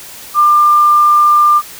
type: tone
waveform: sine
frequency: 1195 Hz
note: D6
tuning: 30 cents sharp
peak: -5 dBFS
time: 0.34-1.62 s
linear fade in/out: 50 ms
effects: white hiss -32 dBFS RMS until 1.79 s